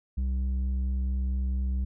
square tone with low-pass filter, 64.6 Hz, C2, 21 cents flat, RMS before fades -28 dBFS, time 0.17-1.85 s, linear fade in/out 10 ms, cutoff 130 Hz, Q 5.6, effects none

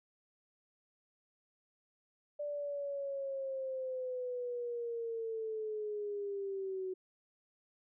sine linear sweep, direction down, 588 to 370.9 Hz, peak -36 dBFS, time 2.39-6.94 s, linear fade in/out 10 ms, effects none

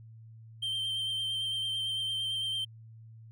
triangle tone with vibrato, 3136 Hz, G7, in tune, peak -29 dBFS, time 0.62-2.65 s, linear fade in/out 10 ms, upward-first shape sine, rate 8.9 Hz, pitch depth 17 cents each way, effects added 112 Hz sine -48 dBFS peak until 3.31 s

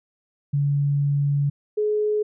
sine tone pair in turn, 142.6 / 422.9 Hz, C#3 / G#4, +49 / +31 cents, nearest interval octave + perfect fifth, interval 1882 cents, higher second, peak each -18 / -19 dBFS, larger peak first, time 0.53-1.5 / 1.77-2.23 s, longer first, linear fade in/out 10 ms, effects none

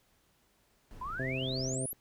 brown noise, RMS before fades -48 dBFS, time 0.91-1.75 s, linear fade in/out 0 ms
sine exponential sweep, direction up, 970 to 12000 Hz, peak -36 dBFS, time 1.01-1.93 s, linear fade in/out 5 ms
harmonic tone, 130.81 Hz, C3, in tune, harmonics 1 / 2 / 3 / 4 / 5, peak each -36 / -39 / -41 / -42 / -43 dBFS, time 1.19-1.86 s, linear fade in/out 2 ms
click, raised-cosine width 2 ms, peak -38 dBFS, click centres 1.93 s
effects pink hiss -70 dBFS RMS until 2 s

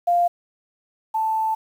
sine tone pair in turn, 698 / 881 Hz, F5 / A5, -1 / +2 cents, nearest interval major third, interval 403 cents, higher second, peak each -15 / -19 dBFS, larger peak first, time 0.07-0.28 / 1.14-1.55 s, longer second, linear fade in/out 10 ms, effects 8-bit

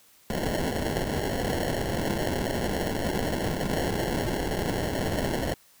blue noise with sample-and-hold, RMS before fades -28 dBFS, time 0.3-5.54 s, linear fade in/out 2 ms, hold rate 1225 Hz, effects white hiss -58 dBFS RMS until 5.8 s

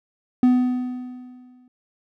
triangle tone with exponential decay, 250.3 Hz, B3, 23 cents sharp, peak -9 dBFS, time 0.43-1.68 s, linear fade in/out 2 ms, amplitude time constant 270 ms, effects none

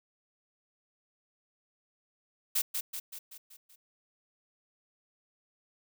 blue noise with echo, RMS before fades -28 dBFS, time 2.55-2.62 s, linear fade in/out 10 ms, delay 190 ms, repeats 6, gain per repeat -5 dB, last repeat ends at 3.76 s, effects none

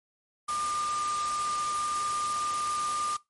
sine tone in noise, 1200 Hz, D6, 37 cents sharp, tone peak -28 dBFS, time 0.48-3.17 s, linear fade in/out 10 ms, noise white, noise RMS -37 dBFS, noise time 0.48-3.17 s, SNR +6 dB, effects noise-tail reverb RT60 0.2 s tail -21 dB re dry + MP3 48 kbps

